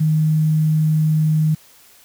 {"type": "tone with quantisation", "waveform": "sine", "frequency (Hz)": 155.56, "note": "D#3", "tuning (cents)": 0, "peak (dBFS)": -13, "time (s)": [0, 1.55], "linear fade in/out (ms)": 10, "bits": 7, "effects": ["white hiss -49 dBFS RMS until 2.04 s"]}